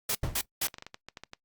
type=noise bursts; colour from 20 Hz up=white; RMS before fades=-29 dBFS; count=3; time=0.09-0.673 s; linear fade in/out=5 ms; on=61 ms; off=200 ms
type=noise with exponential decay; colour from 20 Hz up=brown; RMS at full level=-24 dBFS; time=0.23-0.46 s; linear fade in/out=5 ms; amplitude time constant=48 ms
type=clicks; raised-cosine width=0.2 ms; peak=-24 dBFS; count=10; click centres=0.683 / 0.742 / 0.784 / 0.824 / 0.866 / 0.944 / 1.086 / 1.172 / 1.236 / 1.334 s
effects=noise-tail reverb RT60 0.1 s tail -21 dB re dry + Opus 48 kbps